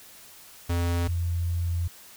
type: tone pair in turn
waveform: square / sine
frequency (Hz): 86.2 / 85.88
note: F2 / F2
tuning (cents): -22 / -29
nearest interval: unison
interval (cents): 7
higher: first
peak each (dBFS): -24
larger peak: neither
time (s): 0.69-1.08 / 1.08-1.88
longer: second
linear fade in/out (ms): 10
effects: white hiss -49 dBFS RMS until 2.16 s